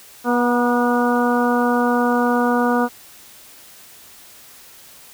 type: harmonic tone with a mistuned harmonic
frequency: 242.9 Hz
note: B3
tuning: 29 cents flat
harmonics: 1 / 2 / 3 / 4 / 5 / 6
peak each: -18 / -21 / -23 / -24 / -25 / -26 dBFS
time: 0.24-2.89 s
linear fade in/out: 50 ms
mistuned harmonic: 4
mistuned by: -21 cents
effects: white hiss -44 dBFS RMS until 5.13 s